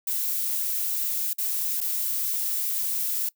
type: noise with dropouts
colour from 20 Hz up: violet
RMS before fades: -27 dBFS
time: 0.07-3.29 s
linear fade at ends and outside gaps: 5 ms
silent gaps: 1.332-1.382 / 1.805-1.812 s
effects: noise-tail reverb RT60 0.1 s tail -21 dB re dry